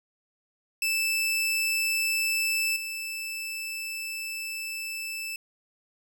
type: tone with level steps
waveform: sawtooth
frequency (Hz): 2637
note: E7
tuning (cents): 0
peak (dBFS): -21 / -29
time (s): 0.82-5.36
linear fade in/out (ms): 2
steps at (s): 2.76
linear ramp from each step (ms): 5
effects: none